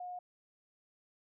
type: tone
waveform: sine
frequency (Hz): 720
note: F#5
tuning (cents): -47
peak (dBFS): -40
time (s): 0-0.19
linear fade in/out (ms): 5
effects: none